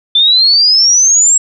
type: exponential sweep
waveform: sine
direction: up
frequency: 3515 to 7710 Hz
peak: -5 dBFS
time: 0.15-1.38 s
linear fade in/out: 5 ms
effects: none